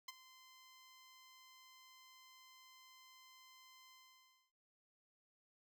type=tone with ADSR envelope; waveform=10% pulse; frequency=1036 Hz; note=C6; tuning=17 cents flat; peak=-35 dBFS; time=0.08-4.52 s; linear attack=6 ms; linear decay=25 ms; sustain=-18 dB; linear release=610 ms; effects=noise-tail reverb RT60 0.5 s tail -17 dB re dry